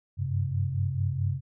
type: tone cluster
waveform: sine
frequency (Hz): 94.4 / 99 / 133.4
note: F#2 / G2 / C3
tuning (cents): +35 / +18 / +34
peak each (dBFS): -29 / -31 / -29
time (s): 0.17-1.41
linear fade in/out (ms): 50
effects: none